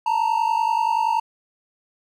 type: tone pair together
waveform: triangle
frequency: 886 / 936.5 Hz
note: A5 / A#5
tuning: +12 / +8 cents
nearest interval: minor second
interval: 96 cents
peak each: -19 dBFS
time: 0.06-1.2 s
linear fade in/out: 5 ms
effects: none